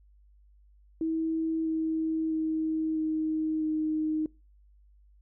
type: tone with pitch steps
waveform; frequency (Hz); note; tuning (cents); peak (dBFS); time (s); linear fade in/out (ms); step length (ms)
sine; 322.6 / 319.6 / 316.7 / 313.8 / 310.9; E4 / D#4 / D#4 / D#4 / D#4; -37 / +47 / +31 / +15 / -1; -26; 1.01-4.26; 2; 650
effects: noise-tail reverb RT60 0.3 s tail -25 dB re dry + added 50 Hz sine -56 dBFS peak until 5.21 s